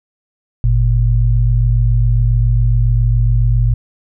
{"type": "tone pair together", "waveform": "sine", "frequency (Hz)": [49.27, 116.54], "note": ["G1", "A#2"], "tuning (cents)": [10, 0], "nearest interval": "octave + minor third", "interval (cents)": 1490, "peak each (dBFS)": -12, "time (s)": [0.64, 3.74], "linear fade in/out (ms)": 0, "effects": []}